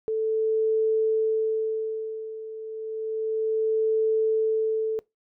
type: tone with tremolo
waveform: sine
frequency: 440 Hz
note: A4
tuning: in tune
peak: -19 dBFS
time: 0.08-4.99 s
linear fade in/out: 0 ms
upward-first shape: sine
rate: 0.31 Hz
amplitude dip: 80%
effects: noise-tail reverb RT60 0.2 s tail -23 dB re dry